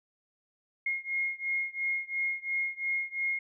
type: beating tone pair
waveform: sine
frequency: 2146 / 2148.9 Hz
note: C7 / C7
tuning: +43 / +46 cents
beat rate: 2.9 Hz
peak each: -32 / -33 dBFS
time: 0.86-3.39 s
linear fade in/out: 5 ms
effects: none